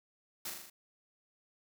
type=noise with echo; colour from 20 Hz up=white; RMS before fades=-40 dBFS; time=0.45-0.5 s; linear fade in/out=5 ms; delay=40 ms; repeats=5; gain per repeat=-3 dB; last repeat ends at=0.7 s; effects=none